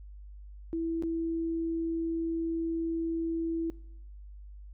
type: tone with dropouts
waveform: sine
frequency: 329.6 Hz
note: E4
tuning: in tune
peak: -29 dBFS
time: 0.73-3.7 s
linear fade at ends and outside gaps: 0 ms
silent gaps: 1.024-1.035 s
effects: noise-tail reverb RT60 0.8 s tail -23 dB re dry + added 50 Hz sine -44 dBFS peak until 4.73 s